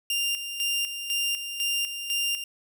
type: tone with tremolo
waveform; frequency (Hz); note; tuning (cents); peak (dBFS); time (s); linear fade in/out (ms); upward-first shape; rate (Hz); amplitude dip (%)
sawtooth; 2794; F7; 0; -21; 0.1-2.44; 2; square; 2; 60
effects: none